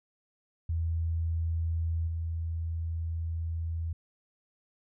sine tone with level steps, 82.41 Hz, E2, in tune, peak -27 / -30 dBFS, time 0.69-3.93 s, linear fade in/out 5 ms, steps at 2.07 s, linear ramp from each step 10 ms, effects none

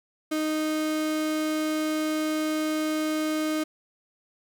35% pulse tone, 310 Hz, D#4, 6 cents flat, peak -23 dBFS, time 0.31-3.64 s, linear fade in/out 10 ms, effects none

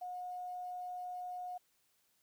sine tone with quantisation, 723 Hz, F#5, 40 cents flat, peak -40 dBFS, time 0.01-1.58 s, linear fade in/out 10 ms, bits 11, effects white hiss -75 dBFS RMS until 2.22 s

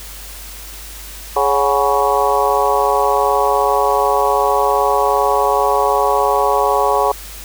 harmonic tone with a mistuned harmonic, 139.4 Hz, C#3, 10 cents sharp, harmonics 3 / 4 / 5 / 6 / 7 / 8, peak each -19 / -19 / -19 / -19 / -19 / -19 dBFS, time 1.36-7.12 s, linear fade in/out 5 ms, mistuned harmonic 5, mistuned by +89 cents, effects added 50 Hz sine -34 dBFS peak until 7.44 s + white hiss -34 dBFS RMS until 7.44 s

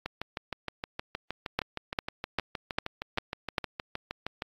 two click trains, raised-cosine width 0.3 ms, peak -17 / -10 dBFS, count 29 / 6, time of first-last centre 0.06-4.421 / 1.59-3.582 s, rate 6.42 / 2.51 Hz, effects AAC 32 kbps

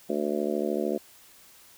harmonic tone, 73.42 Hz, D2, in tune, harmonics 3 / 4 / 5 / 6 / 7 / 8 / 9, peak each -32 / -33 / -30 / -36 / -33 / -36 / -36 dBFS, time 0.09-0.98 s, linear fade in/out 10 ms, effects white hiss -54 dBFS RMS until 1.77 s

